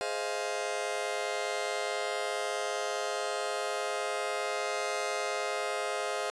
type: chord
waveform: sawtooth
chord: F minor seventh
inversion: first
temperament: just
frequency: 419.1 / 523.8 / 628.6 / 698.5 Hz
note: Ab4 / C5 / Eb5 / F5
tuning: +16 / +2 / +18 / 0 cents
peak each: -33 dBFS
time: 0.01-6.3 s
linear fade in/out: 0 ms
effects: resampled to 22050 Hz